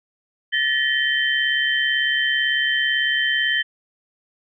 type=tone cluster; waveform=sine; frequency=1755 / 1893 / 3102 Hz; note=A6 / A#6 / G7; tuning=-5 / +26 / -19 cents; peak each=-22 dBFS; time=0.52-3.63 s; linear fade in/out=20 ms; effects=none